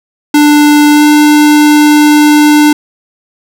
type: tone with pitch glide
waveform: square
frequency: 295.7 to 298.4 Hz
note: D4 to D4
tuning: +12 to +28 cents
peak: -3 dBFS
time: 0.34-2.73 s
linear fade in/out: 5 ms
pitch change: +16 cents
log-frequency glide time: 0.91-1.05 s
effects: none